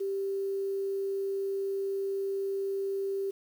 sine tone with quantisation, 392 Hz, G4, in tune, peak -29 dBFS, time 0-3.31 s, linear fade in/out 10 ms, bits 9, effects none

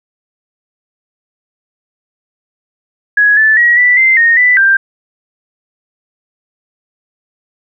sine tone with pitch steps, 1672 / 1750 / 1907 / 1972 / 2079 / 1853 / 1985 / 1581 Hz, G#6 / A6 / A#6 / B6 / C7 / A#6 / B6 / G6, +11 / -10 / +39 / -3 / -12 / -11 / +8 / +14 cents, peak -5 dBFS, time 3.17-4.77 s, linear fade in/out 5 ms, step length 200 ms, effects none

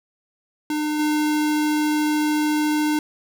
square tone with level steps, 302.3 Hz, D#4, 50 cents flat, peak -22 / -19 dBFS, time 0.7-2.99 s, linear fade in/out 2 ms, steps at 0.99 s, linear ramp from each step 5 ms, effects none

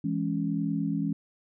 sine chord, C# minor, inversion first, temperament just, 166.31 / 207.9 / 277.2 Hz, E3 / G#3 / C#4, +16 / +2 / 0 cents, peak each -30 / -31 / -30 dBFS, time 0.04-1.13 s, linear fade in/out 5 ms, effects none

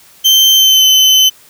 35% pulse tone with pitch glide, 3112 to 3050 Hz, G7 to G7, -13 to -48 cents, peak -3 dBFS, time 0.24-1.3 s, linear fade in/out 20 ms, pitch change -35 cents, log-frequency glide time 0.56-0.84 s, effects white hiss -43 dBFS RMS until 1.49 s

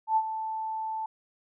sine tone with ADSR envelope, 880 Hz, A5, in tune, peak -19 dBFS, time 0.07-1.06 s, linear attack 93 ms, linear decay 58 ms, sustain -11 dB, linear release 4 ms, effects none

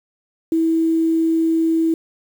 sine tone with quantisation, 325.8 Hz, E4, 20 cents flat, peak -14 dBFS, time 0.52-1.94 s, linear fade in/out 2 ms, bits 7, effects none

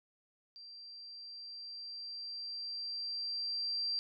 sine tone with level ramp, 4713 Hz, D8, 5 cents sharp, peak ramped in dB -49 to -32 dBFS, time 0.56-3.99 s, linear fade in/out 0 ms, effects none

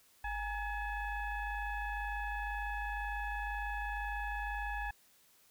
sine tone with frequency modulation, 823 Hz, G#5, 16 cents flat, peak -35 dBFS, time 0.24-4.91 s, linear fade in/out 5 ms, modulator 874 Hz, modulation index 1.4, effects white hiss -66 dBFS RMS until 5.5 s

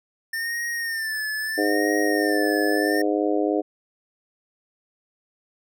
square tone with vibrato, 1800 Hz, A6, 39 cents sharp, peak -26 dBFS, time 0.33-3.02 s, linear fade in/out 5 ms, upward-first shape sine, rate 0.77 Hz, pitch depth 73 cents each way
harmonic tone, 103.1 Hz, G#2, 12 cents flat, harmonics 3 / 4 / 5 / 6 / 7, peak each -23 / -25 / -27 / -29 / -30 dBFS, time 1.57-3.62 s, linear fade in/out 20 ms
effects none

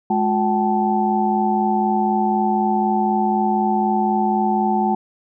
sine tone cluster, 210.7 / 357.7 / 765 / 869 Hz, G#3 / F4 / G5 / A5, +25 / +41 / -42 / -22 cents, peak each -20 / -24 / -20 / -22 dBFS, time 0.1-4.95 s, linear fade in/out 5 ms, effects none

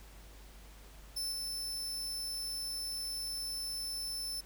sawtooth tone with level steps, 5290 Hz, E8, 5 cents sharp, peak -32 / -34 dBFS, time 1.16-4.41 s, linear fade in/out 10 ms, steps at 1.32 s, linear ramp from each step 2 ms, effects added 50 Hz sine -52 dBFS peak until 4.45 s + pink hiss -58 dBFS RMS until 4.45 s

